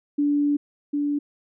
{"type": "tone pair in turn", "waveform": "sine", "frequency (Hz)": [290, 290], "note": ["D4", "D4"], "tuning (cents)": [-22, -22], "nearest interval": "unison", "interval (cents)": 0, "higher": "neither", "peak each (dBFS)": [-18, -21], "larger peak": "first", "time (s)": [[0.18, 0.57], [0.93, 1.19]], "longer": "first", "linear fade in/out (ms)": 10, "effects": []}